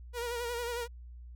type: tone with vibrato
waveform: sawtooth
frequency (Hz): 477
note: A#4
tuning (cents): +40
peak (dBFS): -30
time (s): 0.13-0.88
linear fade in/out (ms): 50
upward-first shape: sine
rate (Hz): 11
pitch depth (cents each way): 47
effects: added 60 Hz sine -45 dBFS peak until 1.35 s